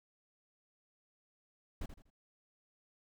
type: noise with echo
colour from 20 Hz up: brown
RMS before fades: -38 dBFS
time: 1.81-1.86 s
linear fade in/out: 5 ms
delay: 81 ms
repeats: 3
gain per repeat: -10 dB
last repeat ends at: 2.103 s
effects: none